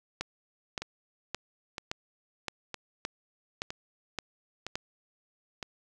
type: two click trains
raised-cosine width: 0.2 ms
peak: -19 / -15 dBFS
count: 6 / 9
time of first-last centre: 0.82-5.628 / 0.21-4.755 s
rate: 1.04 / 1.76 Hz
effects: none